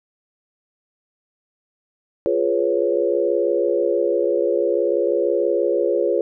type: chord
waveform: sine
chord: C# dominant seventh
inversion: first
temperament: equal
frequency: 349.2 / 415.3 / 493.9 / 554.4 Hz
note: E#4 / G#4 / B4 / C#5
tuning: 0 / 0 / 0 / 0 cents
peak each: -22 dBFS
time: 2.26-6.21 s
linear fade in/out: 0 ms
effects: none